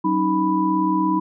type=tone cluster; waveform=sine; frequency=188.8 / 275.5 / 312.6 / 989 Hz; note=F#3 / C#4 / D#4 / B5; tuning=+35 / -11 / +8 / +2 cents; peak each=-24 / -28 / -20 / -21 dBFS; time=0.04-1.2 s; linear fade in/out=10 ms; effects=none